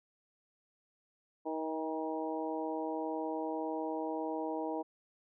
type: harmonic tone with a mistuned harmonic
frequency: 158.3 Hz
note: D#3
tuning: 30 cents sharp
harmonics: 2 / 3 / 4 / 5 / 6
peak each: -38 / -40 / -41 / -42 / -43 dBFS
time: 1.45-4.83 s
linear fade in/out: 20 ms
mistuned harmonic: 5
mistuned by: +23 cents
effects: none